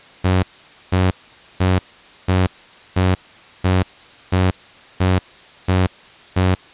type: tone bursts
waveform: sawtooth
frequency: 92.5 Hz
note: F#2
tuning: in tune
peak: -9 dBFS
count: 10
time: 0.24-6.55 s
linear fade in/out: 10 ms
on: 190 ms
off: 490 ms
effects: white hiss -44 dBFS RMS until 6.73 s + resampled to 8000 Hz